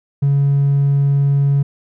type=tone; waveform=triangle; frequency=140.4 Hz; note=C#3; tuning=22 cents sharp; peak=-8 dBFS; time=0.22-1.63 s; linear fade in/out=10 ms; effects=tanh soft clip ceiling -7 dBFS